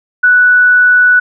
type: tone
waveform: sine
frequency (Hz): 1480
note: F#6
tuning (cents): 0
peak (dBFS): -4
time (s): 0.23-1.2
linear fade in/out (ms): 10
effects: none